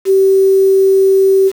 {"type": "tone with quantisation", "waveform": "sine", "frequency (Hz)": 385.6, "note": "G4", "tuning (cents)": -28, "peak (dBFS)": -6, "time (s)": [0.05, 1.52], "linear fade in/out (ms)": 50, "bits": 5, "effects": []}